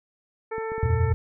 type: harmonic tone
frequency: 445.3 Hz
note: A4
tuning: 21 cents sharp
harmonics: 1 / 2 / 3 / 4 / 5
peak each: -29 / -35 / -39 / -41 / -43 dBFS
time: 0.51-1.13 s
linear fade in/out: 10 ms
type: clicks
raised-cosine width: 3 ms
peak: -26 dBFS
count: 5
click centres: 0.582 / 0.719 / 0.781 / 0.858 / 0.902 s
type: chord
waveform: sine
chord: E suspended second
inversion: none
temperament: equal with one note detuned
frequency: 82.41 / 92.5 / 120.37 Hz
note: E2 / F#2 / B2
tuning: 0 / 0 / -44 cents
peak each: -24 dBFS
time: 0.83-1.14 s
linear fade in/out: 0 ms
effects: none